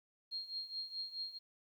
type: tone with tremolo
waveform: sine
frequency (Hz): 4233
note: C8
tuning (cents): +19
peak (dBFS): -37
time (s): 0.31-1.39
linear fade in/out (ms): 20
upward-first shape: triangle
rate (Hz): 4.7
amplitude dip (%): 85
effects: 12-bit